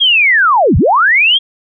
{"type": "linear two-way sweep", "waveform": "sine", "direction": "down then up", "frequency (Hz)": [3322, 54, 3322], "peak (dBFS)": -6, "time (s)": [0, 1.39], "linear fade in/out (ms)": 20, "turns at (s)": 0.77, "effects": []}